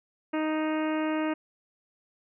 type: harmonic tone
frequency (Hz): 311.1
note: D#4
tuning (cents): 0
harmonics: 1 / 2 / 3 / 4 / 5 / 6 / 7 / 8 / 9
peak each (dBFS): -27 / -33 / -37 / -39 / -41 / -43 / -44 / -45 / -46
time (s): 0.33-1.34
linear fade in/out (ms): 10
effects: none